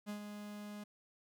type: tone with ADSR envelope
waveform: 45% pulse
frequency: 207.7 Hz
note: G#3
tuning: in tune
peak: -39 dBFS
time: 0.06-0.84 s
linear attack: 35 ms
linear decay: 96 ms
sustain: -6 dB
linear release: 8 ms
effects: none

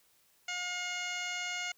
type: harmonic tone with a mistuned harmonic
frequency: 716 Hz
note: F5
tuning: 43 cents sharp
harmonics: 1 / 2 / 3 / 4 / 5 / 6 / 7 / 8 / 9 / 10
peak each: -45 / -42 / -38 / -41 / -50 / -48 / -53 / -53 / -45 / -50 dBFS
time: 0.48-1.72 s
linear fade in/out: 5 ms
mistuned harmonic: 5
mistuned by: -40 cents
effects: white hiss -68 dBFS RMS until 1.77 s

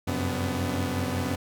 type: tone cluster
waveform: sawtooth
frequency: 90.4 / 95.8 / 133.8 / 250.4 / 288.9 Hz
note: F#2 / G2 / C3 / B3 / D4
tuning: -40 / -39 / +39 / +24 / -28 cents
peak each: -27 / -30 / -31 / -27 / -32 dBFS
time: 0.07-1.36 s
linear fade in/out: 10 ms
effects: none

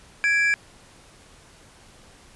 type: tone pair together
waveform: triangle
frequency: 1661.2 / 2342 Hz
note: G#6 / D7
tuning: 0 / -5 cents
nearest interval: tritone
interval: 595 cents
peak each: -19 dBFS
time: 0.24-0.54 s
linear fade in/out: 0 ms
effects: pink hiss -51 dBFS RMS until 2.35 s + resampled to 24000 Hz

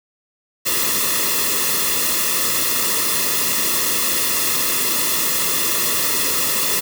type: noise with comb filter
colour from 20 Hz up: white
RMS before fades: -19 dBFS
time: 0.65-6.81 s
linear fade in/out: 20 ms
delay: 1.3 ms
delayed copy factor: -0.9
effects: none

